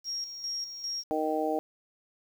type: tone with tremolo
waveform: sine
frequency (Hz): 5588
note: F8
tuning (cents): 0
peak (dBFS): -31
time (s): 0.04-1.04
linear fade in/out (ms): 50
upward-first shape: square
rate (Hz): 2.5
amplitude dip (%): 60
type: harmonic tone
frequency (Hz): 155.56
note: D#3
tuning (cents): 0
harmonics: 2 / 3 / 4 / 5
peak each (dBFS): -32 / -32 / -32 / -32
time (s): 1.11-1.59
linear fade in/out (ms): 0
effects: 9-bit